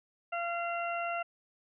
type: harmonic tone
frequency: 687 Hz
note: F5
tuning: 29 cents flat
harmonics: 1 / 2 / 3 / 4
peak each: -34 / -37 / -44 / -40 dBFS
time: 0.32-1.23 s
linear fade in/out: 10 ms
effects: none